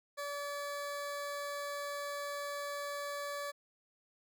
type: tone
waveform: 20% pulse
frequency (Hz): 574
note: D5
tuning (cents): -40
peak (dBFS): -33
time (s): 0.17-3.52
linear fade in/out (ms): 20
effects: none